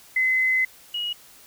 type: tone pair in turn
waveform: sine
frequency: 2041 / 2899 Hz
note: C7 / F#7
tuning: -44 / -36 cents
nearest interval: tritone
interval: 608 cents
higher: second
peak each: -18 / -25 dBFS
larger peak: first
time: 0.16-0.65 / 0.94-1.13 s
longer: first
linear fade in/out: 5 ms
effects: white hiss -50 dBFS RMS until 1.46 s